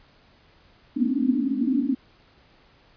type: band-pass noise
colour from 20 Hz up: pink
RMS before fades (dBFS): -23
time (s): 0.96-1.95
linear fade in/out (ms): 10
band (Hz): 230 to 290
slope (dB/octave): 96
effects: pink hiss -57 dBFS RMS until 2.96 s + resampled to 11025 Hz